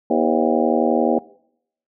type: harmonic tone with a mistuned harmonic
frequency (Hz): 79.8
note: D#2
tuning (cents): +44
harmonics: 3 / 4 / 5 / 6 / 7 / 8 / 9 / 10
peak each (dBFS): -21 / -22 / -23 / -24 / -24 / -25 / -26 / -26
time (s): 0.1-1.19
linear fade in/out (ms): 5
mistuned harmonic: 6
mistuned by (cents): +100
effects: noise-tail reverb RT60 0.7 s tail -21 dB re dry